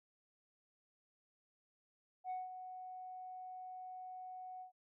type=tone with ADSR envelope; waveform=sine; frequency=740 Hz; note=F#5; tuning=in tune; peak=-36 dBFS; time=2.24-4.72 s; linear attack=63 ms; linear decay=180 ms; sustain=-10 dB; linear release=110 ms; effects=tanh soft clip ceiling -37 dBFS